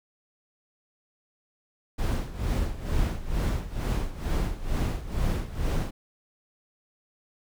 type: noise with tremolo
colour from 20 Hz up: brown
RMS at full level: -24 dBFS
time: 1.98-5.91 s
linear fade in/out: 10 ms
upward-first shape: sine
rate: 2.2 Hz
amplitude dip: 80%
effects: none